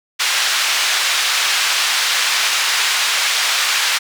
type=band-pass noise; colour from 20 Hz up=white; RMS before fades=-17 dBFS; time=0.19-3.99 s; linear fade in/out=20 ms; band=1200 to 4500 Hz; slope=12 dB/octave; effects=none